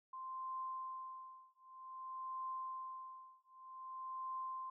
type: tone with tremolo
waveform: sine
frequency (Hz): 1044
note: C6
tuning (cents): -4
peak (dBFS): -40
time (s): 0.13-4.7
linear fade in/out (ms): 5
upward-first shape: triangle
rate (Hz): 0.53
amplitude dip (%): 100
effects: none